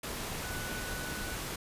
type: tone in noise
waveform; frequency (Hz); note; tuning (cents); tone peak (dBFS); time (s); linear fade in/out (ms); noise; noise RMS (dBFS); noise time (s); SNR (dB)
sine; 1485; F#6; +6; -42; 0.43-1.35; 5; pink; -38; 0.03-1.56; -7
effects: resampled to 32000 Hz